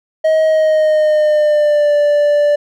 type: tone with pitch glide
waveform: triangle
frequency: 632 to 586.3 Hz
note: D#5 to D5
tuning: +27 to -3 cents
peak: -7 dBFS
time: 0.24-2.56 s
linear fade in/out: 10 ms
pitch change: -130 cents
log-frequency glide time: 0.45-1.94 s
effects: none